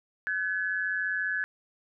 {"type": "tone pair together", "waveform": "sine", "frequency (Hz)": [1514.5, 1700], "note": ["F#6", "G#6"], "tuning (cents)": [40, 40], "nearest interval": "major second", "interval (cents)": 200, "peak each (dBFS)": [-31, -29], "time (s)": [0.27, 1.44], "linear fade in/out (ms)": 0, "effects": []}